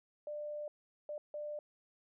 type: tone bursts at uneven times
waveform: sine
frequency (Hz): 595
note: D5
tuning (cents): +22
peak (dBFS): -39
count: 3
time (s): 0.27-0.68 / 1.09-1.18 / 1.34-1.59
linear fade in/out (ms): 2
effects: none